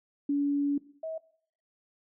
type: tone pair in turn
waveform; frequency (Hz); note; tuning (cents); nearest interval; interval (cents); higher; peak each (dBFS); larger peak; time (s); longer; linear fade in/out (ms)
sine; 285 / 642.2; C#4 / E5; +48 / -45; octave + major second; 1407; second; -24 / -33; first; 0.29-0.78 / 1.03-1.18; first; 5
effects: noise-tail reverb RT60 0.6 s tail -19 dB re dry